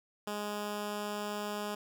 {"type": "tone", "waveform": "10% pulse", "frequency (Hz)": 207.7, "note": "G#3", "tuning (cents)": 0, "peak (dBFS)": -27, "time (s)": [0.27, 1.75], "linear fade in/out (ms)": 5, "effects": []}